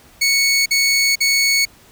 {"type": "tone bursts", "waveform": "20% pulse", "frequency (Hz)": 2217, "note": "C#7", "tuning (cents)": 0, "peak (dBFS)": -8, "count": 3, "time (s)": [0.21, 1.654], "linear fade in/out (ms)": 10, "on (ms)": 450, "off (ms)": 47, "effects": ["pink hiss -48 dBFS RMS until 1.91 s"]}